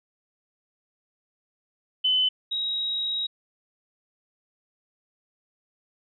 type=tone pair in turn; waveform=sine; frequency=3027 / 3814 Hz; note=F#7 / A#7; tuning=+39 / +39 cents; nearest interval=major third; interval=400 cents; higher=second; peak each=-19 / -25 dBFS; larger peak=first; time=2.04-2.29 / 2.51-3.27 s; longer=second; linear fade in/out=10 ms; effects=none